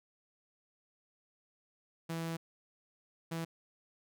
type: tone bursts at uneven times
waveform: sawtooth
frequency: 164.81 Hz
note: E3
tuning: in tune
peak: -32 dBFS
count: 2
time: 2.09-2.37 / 3.31-3.45 s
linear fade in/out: 10 ms
effects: none